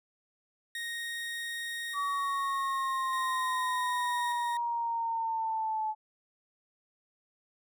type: tone with tremolo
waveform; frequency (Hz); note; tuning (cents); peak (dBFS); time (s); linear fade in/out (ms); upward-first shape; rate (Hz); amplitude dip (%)
30% pulse; 1864.7; A#6; 0; -32; 0.75-4.57; 2; square; 0.42; 35
type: exponential sweep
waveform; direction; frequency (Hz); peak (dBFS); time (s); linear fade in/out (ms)
sine; down; 1143 to 862; -29; 1.93-5.95; 50
effects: none